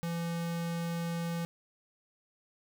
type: tone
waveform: square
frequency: 168.9 Hz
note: E3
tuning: 42 cents sharp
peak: -33 dBFS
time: 0.03-1.45 s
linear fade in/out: 0 ms
effects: none